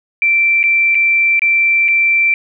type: tone with dropouts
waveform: sine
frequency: 2345 Hz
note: D7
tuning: 3 cents flat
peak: -9 dBFS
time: 0.22-2.34 s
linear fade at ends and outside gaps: 1 ms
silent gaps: 0.63-0.638 / 0.947-0.952 / 1.394-1.419 / 1.882-1.885 s
effects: none